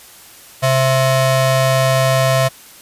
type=ring-modulated tone; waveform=35% pulse; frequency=396.5 Hz; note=G4; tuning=20 cents sharp; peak=-7 dBFS; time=0.62-2.49 s; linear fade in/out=20 ms; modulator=265 Hz; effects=white hiss -41 dBFS RMS until 2.81 s + resampled to 32000 Hz